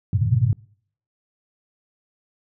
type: band-pass noise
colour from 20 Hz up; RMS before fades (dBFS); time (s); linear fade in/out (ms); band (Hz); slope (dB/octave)
white; -19; 0.13-0.53; 2; 100 to 130; 48
effects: noise-tail reverb RT60 0.6 s tail -26 dB re dry